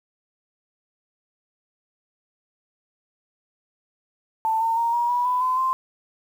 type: tone with pitch steps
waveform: sine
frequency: 888 / 908.8 / 930 / 951.7 / 974 / 996.7 / 1020 / 1043.9 Hz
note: A5 / A#5 / A#5 / A#5 / B5 / B5 / C6 / C6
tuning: +16 / -44 / -4 / +36 / -24 / +16 / -44 / -4 cents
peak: -19 dBFS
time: 4.45-5.73 s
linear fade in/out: 0 ms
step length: 160 ms
effects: 8-bit